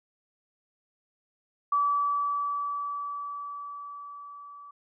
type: tone with level ramp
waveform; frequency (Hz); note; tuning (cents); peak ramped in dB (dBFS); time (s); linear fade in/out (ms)
sine; 1151; D6; -35; -21 to -44; 1.72-4.71; 5
effects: none